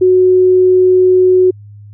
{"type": "tone", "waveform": "sine", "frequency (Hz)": 368.7, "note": "F#4", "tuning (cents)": -6, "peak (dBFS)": -5, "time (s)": [0.01, 1.51], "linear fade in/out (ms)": 10, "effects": ["added 103 Hz sine -32 dBFS peak until 1.93 s"]}